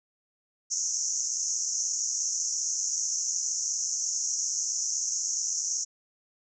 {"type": "band-pass noise", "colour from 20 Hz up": "pink", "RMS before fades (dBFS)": -30, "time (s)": [0.7, 5.85], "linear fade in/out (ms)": 20, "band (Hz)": [5700, 6900], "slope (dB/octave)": 96, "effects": []}